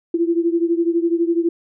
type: beating tone pair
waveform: sine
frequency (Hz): 334.5 / 346.5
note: E4 / F4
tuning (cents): +25 / -14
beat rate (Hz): 12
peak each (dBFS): -17 / -20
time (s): 0.14-1.49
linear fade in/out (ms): 5
effects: none